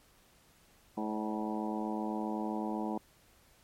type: harmonic tone with a mistuned harmonic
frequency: 107.8 Hz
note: A2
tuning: 35 cents flat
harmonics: 2 / 3 / 4 / 5 / 6 / 7 / 8 / 9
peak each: -36 / -38 / -44 / -45 / -46 / -42 / -44 / -44 dBFS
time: 0.97-2.98 s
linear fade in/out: 5 ms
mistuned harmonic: 6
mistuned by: -46 cents
effects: pink hiss -64 dBFS RMS until 3.63 s + MP3 64 kbps